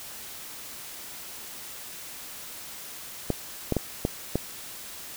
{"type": "clicks", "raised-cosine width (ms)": 2, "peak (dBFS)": -10, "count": 5, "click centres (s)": [3.303, 3.723, 3.767, 4.051, 4.356], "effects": ["white hiss -41 dBFS RMS until 5.16 s"]}